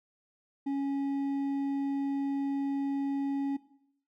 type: tone with hard clipping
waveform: triangle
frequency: 277.2 Hz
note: C#4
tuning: in tune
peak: -30 dBFS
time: 0.66-3.57 s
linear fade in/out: 10 ms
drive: 8 dB
effects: noise-tail reverb RT60 0.7 s tail -17 dB re dry